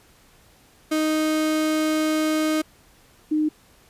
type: tone pair in turn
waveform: 35% pulse / sine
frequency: 311.1 / 306.5 Hz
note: D#4 / D#4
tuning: 0 / -26 cents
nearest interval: unison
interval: 26 cents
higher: first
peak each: -18 dBFS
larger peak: neither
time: 0.91-2.62 / 3.31-3.49 s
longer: first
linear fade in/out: 10 ms
effects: pink hiss -55 dBFS RMS until 3.89 s + resampled to 32000 Hz